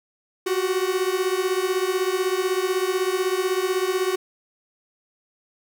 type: beating tone pair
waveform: 45% pulse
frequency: 364.7 / 380.7 Hz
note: F#4 / F#4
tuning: -25 / +49 cents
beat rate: 16 Hz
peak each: -24 dBFS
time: 0.46-4.16 s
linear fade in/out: 10 ms
effects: 9-bit